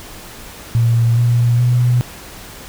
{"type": "tone with pitch steps", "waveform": "sine", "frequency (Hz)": [116.54, 119.61, 122.76], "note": ["A#2", "A#2", "B2"], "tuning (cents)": [0, 45, -10], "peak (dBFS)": -10, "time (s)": [0.75, 2.01], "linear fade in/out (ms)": 0, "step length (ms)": 420, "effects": ["pink hiss -35 dBFS RMS until 2.68 s"]}